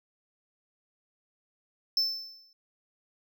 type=tone with exponential decay; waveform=triangle; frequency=5290 Hz; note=E8; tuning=5 cents sharp; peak=-20 dBFS; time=1.97-2.53 s; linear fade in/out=2 ms; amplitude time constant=120 ms; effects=none

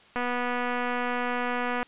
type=click train; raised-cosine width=0.5 ms; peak=-15 dBFS; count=410; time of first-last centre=0.16-1.829 s; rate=245 Hz; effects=white hiss -55 dBFS RMS until 1.87 s + resampled to 8000 Hz

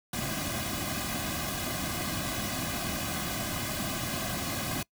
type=noise with comb filter; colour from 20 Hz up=pink; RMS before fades=-33 dBFS; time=0.13-4.83 s; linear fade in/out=5 ms; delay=2.2 ms; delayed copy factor=-1; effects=noise-tail reverb RT60 0.1 s tail -24 dB re dry

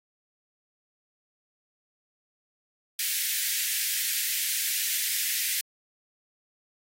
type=high-pass noise; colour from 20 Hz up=white; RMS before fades=-28 dBFS; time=2.99-5.61 s; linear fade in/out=2 ms; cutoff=1700 Hz; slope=48 dB/octave; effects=AAC 48 kbps

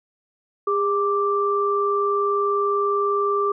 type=tone pair together; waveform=sine; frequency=405.6 / 1174.7 Hz; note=G#4 / D6; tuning=-41 / 0 cents; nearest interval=octave + tritone; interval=1841 cents; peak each=-21 dBFS; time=0.67-3.52 s; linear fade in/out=5 ms; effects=none

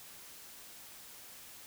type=silence; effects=white hiss -52 dBFS RMS until 1.66 s

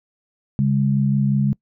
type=tone pair together; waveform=sine; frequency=138.44 / 204.1 Hz; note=C#3 / G#3; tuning=-2 / -30 cents; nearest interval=perfect fifth; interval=672 cents; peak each=-17 / -19 dBFS; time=0.59-1.53 s; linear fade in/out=0 ms; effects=noise-tail reverb RT60 0.1 s tail -24 dB re dry

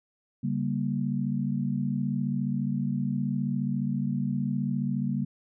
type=chord; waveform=sine; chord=G diminished; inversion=second; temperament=just; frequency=141.12 / 196 / 235.2 Hz; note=Db3 / G3 / Bb3; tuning=+31 / 0 / +16 cents; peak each=-30 dBFS; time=0.43-5.25 s; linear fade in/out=10 ms; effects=none

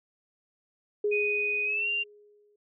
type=tone with exponential decay; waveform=sine; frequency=415.3 Hz; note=G#4; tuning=in tune; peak=-23 dBFS; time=1.04-2.56 s; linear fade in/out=5 ms; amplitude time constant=330 ms
type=tone with pitch glide; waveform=sine; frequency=2489 to 2778 Hz; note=D#7 to F7; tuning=0 to -10 cents; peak=-26 dBFS; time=1.11-2.04 s; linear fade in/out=20 ms; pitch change=+190 cents; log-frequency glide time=1.64-1.89 s
effects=none

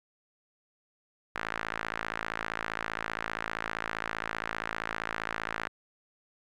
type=tone with band-pass filter; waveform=sawtooth; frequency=55.2 Hz; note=A1; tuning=6 cents sharp; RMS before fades=-36 dBFS; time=1.35-5.68 s; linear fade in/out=10 ms; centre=1600 Hz; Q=1.9; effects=none

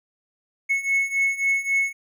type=beating tone pair; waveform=triangle; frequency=2194 / 2197.7 Hz; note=C#7 / C#7; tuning=-18 / -15 cents; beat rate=3.7 Hz; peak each=-23 / -20 dBFS; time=0.69-1.93 s; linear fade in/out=20 ms; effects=none

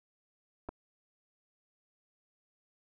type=clicks; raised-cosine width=1 ms; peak=-28 / -26 dBFS; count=2; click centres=0.688 / 0.691 s; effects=none

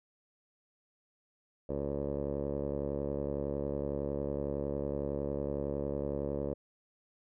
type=tone with low-pass filter; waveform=10% pulse; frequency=70.9 Hz; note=C#2; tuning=40 cents sharp; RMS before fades=-35 dBFS; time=1.69-6.54 s; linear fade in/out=5 ms; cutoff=560 Hz; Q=4.9; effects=none

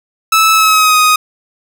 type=tone with pitch glide; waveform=sawtooth; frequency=1307 to 1249.4 Hz; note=E6 to D#6; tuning=-15 to +7 cents; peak=-3 dBFS; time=0.32-1.16 s; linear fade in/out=5 ms; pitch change=-78 cents; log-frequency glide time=0.52-0.97 s; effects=none

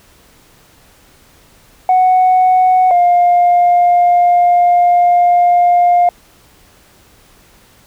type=tone pair in turn; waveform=sine; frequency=740 / 705.7 Hz; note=F#5 / F5; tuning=0 / +18 cents; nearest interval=minor second; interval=82 cents; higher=first; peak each=-5 dBFS; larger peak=neither; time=1.89-2.91 / 2.91-6.09 s; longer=second; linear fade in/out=2 ms; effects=tanh soft clip ceiling -4 dBFS + pink hiss -47 dBFS RMS until 7.86 s

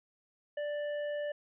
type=tone with tanh clipping; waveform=triangle; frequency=588 Hz; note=D5; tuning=2 cents sharp; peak=-35 dBFS; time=0.57-1.32 s; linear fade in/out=5 ms; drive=15 dB; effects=resampled to 8000 Hz

